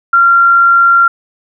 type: tone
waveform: sine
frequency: 1379 Hz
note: F6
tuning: 22 cents flat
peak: -4 dBFS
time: 0.13-1.08 s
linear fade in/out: 5 ms
effects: none